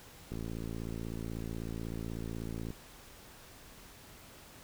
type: click train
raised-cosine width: 3 ms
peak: -27 dBFS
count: 135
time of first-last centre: 0.32-2.704 s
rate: 56.2 Hz
effects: pink hiss -54 dBFS RMS until 4.63 s